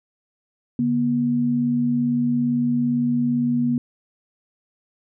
sine tone pair together, 143.8 / 241.5 Hz, D3 / B3, -36 / -39 cents, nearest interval major sixth, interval 897 cents, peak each -27 / -18 dBFS, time 0.79-3.78 s, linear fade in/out 2 ms, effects none

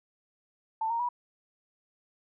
sine tone with pitch steps, 888 / 928.9 / 971.7 Hz, A5 / A#5 / B5, +16 / -6 / -28 cents, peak -27 dBFS, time 0.81-1.089 s, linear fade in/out 5 ms, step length 93 ms, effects none

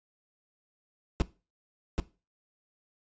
brown noise with echo, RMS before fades -24 dBFS, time 1.2-1.22 s, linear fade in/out 0 ms, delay 780 ms, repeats 1, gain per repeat -3 dB, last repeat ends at 2 s, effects noise-tail reverb RT60 0.3 s tail -18 dB re dry + resampled to 16000 Hz

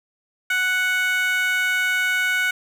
15% pulse tone with high-pass filter, 740 Hz, F#5, in tune, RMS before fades -21 dBFS, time 0.5-2.51 s, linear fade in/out 5 ms, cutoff 1700 Hz, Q 9.1, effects none

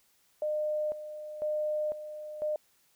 sine tone with tremolo, 607 Hz, D#5, 43 cents flat, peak -28 dBFS, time 0.42-2.56 s, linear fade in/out 2 ms, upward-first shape square, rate 1 Hz, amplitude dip 70%, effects white hiss -68 dBFS RMS until 2.95 s

